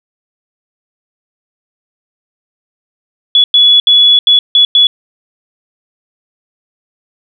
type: tone bursts at uneven times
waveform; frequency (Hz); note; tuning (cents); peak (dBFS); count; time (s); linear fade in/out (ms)
sine; 3401; G#7; +40; -3; 6; 3.35-3.44 / 3.54-3.8 / 3.87-4.19 / 4.27-4.39 / 4.55-4.65 / 4.75-4.87; 2
effects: none